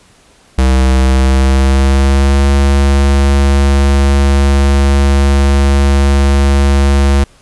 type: tone with pitch glide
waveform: square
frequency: 65.1 to 69.37 Hz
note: C2 to C#2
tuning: -8 to +2 cents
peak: -7 dBFS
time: 0.58-7.24 s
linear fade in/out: 5 ms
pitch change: +110 cents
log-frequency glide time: 0.94-2.46 s
effects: pink hiss -46 dBFS RMS until 7.41 s + resampled to 24000 Hz